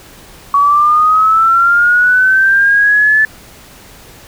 sine linear sweep, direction up, 1124 to 1748 Hz, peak -6 dBFS, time 0.54-3.25 s, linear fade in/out 2 ms, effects pink hiss -38 dBFS RMS until 4.27 s

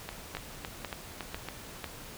two click trains, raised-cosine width 0.3 ms, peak -20 / -19 dBFS, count 6 / 4, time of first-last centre 0.09-1.487 / 0.35-1.843 s, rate 3.58 / 2.01 Hz, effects pink hiss -46 dBFS RMS until 2.17 s

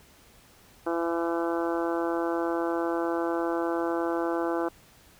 harmonic tone, 168.4 Hz, E3, 37 cents sharp, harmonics 2 / 3 / 4 / 5 / 6 / 7 / 8 / 9, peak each -28 / -32 / -34 / -36 / -38 / -39 / -40 / -41 dBFS, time 0.86-4.69 s, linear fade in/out 10 ms, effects pink hiss -56 dBFS RMS until 5.19 s

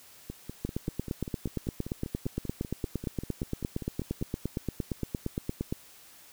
two click trains, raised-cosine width 3 ms, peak -24 / -17 dBFS, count 21 / 45, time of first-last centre 0.3-4.214 / 0.65-5.725 s, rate 5.11 / 8.67 Hz, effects white hiss -54 dBFS RMS until 6.32 s

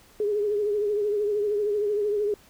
sine tone with vibrato, 415.2 Hz, G#4, in tune, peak -22 dBFS, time 0.2-2.34 s, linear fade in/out 2 ms, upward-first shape triangle, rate 13 Hz, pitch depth 63 cents each way, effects pink hiss -55 dBFS RMS until 2.49 s

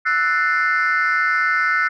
sine chord, F# half-diminished seventh, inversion third, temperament equal with one note detuned, 1318.5 / 1480 / 1784.6 / 2093 Hz, E6 / F#6 / A6 / C7, 0 / 0 / +24 / 0 cents, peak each -20 / -18 / -22 / -21 dBFS, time 0.05-1.89 s, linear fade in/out 20 ms, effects tanh soft clip ceiling -10 dBFS

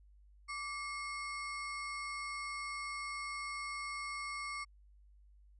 square ring-modulated tone, 1661.2 Hz, G#6, in tune, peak -37 dBFS, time 0.48-4.65 s, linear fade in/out 20 ms, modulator 496 Hz, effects added 50 Hz sine -59 dBFS peak until 5.59 s + resampled to 22050 Hz

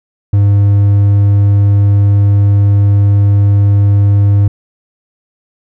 triangle tone, 101 Hz, G#2, 48 cents flat, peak -3 dBFS, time 0.33-4.48 s, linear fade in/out 5 ms, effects none

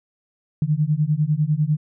sine beating tone pair, 146.83 / 156.83 Hz, D3 / D#3, 0 / +14 cents, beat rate 10 Hz, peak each -20 dBFS, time 0.62-1.77 s, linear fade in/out 2 ms, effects none

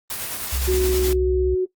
white noise with tremolo, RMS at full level -27 dBFS, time 0.1-1.13 s, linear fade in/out 2 ms, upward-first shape sine, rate 9.6 Hz, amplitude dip 35%
sine tone with vibrato, 65.41 Hz, C2, in tune, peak -22 dBFS, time 0.52-1.55 s, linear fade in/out 10 ms, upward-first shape sine, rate 16 Hz, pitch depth 120 cents each way
sine tone, 370 Hz, F#4, in tune, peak -17 dBFS, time 0.67-1.66 s, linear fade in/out 20 ms
effects noise-tail reverb RT60 0.1 s tail -17 dB re dry + Opus 32 kbps

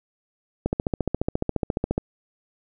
click train, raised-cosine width 2 ms, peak -9 dBFS, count 20, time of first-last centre 0.66-1.979 s, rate 14.4 Hz, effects none

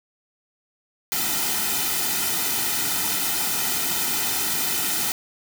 white noise with comb filter, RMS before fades -24 dBFS, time 1.12-5.12 s, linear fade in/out 0 ms, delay 1.8 ms, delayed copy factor -0.75, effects none

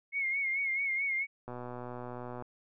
sine tone with vibrato, 2170 Hz, C#7, 37 cents flat, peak -29 dBFS, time 0.12-1.27 s, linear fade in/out 50 ms, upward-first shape sine, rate 4.6 Hz, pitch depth 57 cents each way
click train, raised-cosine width 1 ms, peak -28 dBFS, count 117, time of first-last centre 1.48-2.423 s, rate 123 Hz
effects none

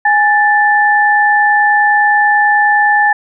sine tone pair together, 830.6 / 1760 Hz, G#5 / A6, 0 / 0 cents, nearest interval octave + minor second, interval 1300 cents, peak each -10 dBFS, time 0.05-3.13 s, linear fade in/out 5 ms, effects none

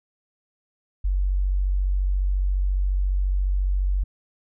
sine tone, 47.21 Hz, F#1, 36 cents sharp, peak -19 dBFS, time 1.04-4.04 s, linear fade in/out 10 ms, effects none

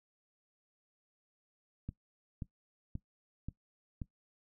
click train, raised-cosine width 5 ms, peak -27 dBFS, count 5, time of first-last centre 1.89-4.018 s, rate 1.88 Hz, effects noise-tail reverb RT60 0.1 s tail -18 dB re dry

